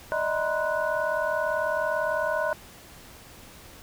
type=tone cluster; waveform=sine; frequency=594 / 634 / 955 / 1033 / 1479 Hz; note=D5 / D#5 / A#5 / C6 / F#6; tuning=+20 / +32 / +42 / -22 / -1 cents; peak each=-30 / -28 / -33 / -33 / -30 dBFS; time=0.12-2.53 s; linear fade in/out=0 ms; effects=pink hiss -48 dBFS RMS until 3.82 s